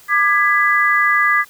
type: chord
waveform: sine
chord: G# diminished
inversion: second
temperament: just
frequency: 1196.1 / 1661.2 / 1993.5 Hz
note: D6 / G#6 / B6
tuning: +31 / 0 / +16 cents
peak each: -16 dBFS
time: 0.08-1.45 s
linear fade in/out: 50 ms
effects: white hiss -46 dBFS RMS until 1.49 s